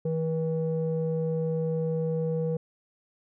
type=tone with low-pass filter; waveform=square; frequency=161.1 Hz; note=E3; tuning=39 cents flat; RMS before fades=-28 dBFS; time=0.05-2.57 s; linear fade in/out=5 ms; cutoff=430 Hz; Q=6.1; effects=none